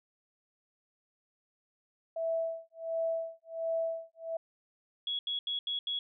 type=tone with tremolo; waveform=sine; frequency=657 Hz; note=E5; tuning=6 cents flat; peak=-28 dBFS; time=2.16-4.37 s; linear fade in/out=5 ms; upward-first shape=sine; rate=1.4 Hz; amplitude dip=100%
type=tone bursts; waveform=sine; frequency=3348 Hz; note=G#7; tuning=13 cents sharp; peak=-31 dBFS; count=5; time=5.07-5.99 s; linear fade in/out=2 ms; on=120 ms; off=80 ms
effects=none